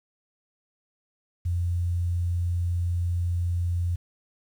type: tone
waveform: sine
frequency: 87.31 Hz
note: F2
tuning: in tune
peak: -23 dBFS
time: 1.45-3.96 s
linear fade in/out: 10 ms
effects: 9-bit